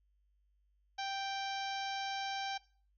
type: harmonic tone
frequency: 784 Hz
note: G5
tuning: in tune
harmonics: 1 / 2 / 3 / 4 / 5 / 6 / 7 / 8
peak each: -38 / -45 / -48 / -47 / -48 / -52 / -50 / -55 dBFS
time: 0.98-2.58 s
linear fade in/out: 10 ms
effects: noise-tail reverb RT60 0.4 s tail -19 dB re dry + added 50 Hz sine -70 dBFS peak until 2.97 s